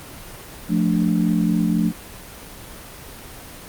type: chord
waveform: sine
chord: D minor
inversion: first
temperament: just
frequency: 176.2 / 220.2 / 293.7 Hz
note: F3 / A3 / D4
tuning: +16 / +2 / 0 cents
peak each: -19 / -20 / -23 dBFS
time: 0.68-1.93 s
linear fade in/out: 50 ms
effects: pink hiss -38 dBFS RMS until 3.68 s + Opus 24 kbps